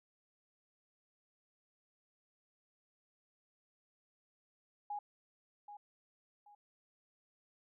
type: tone with echo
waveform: sine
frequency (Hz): 825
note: G#5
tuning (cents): -12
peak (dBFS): -38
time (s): 4.9-4.99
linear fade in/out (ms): 5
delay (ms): 780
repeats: 2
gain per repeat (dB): -10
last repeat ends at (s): 6.55
effects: none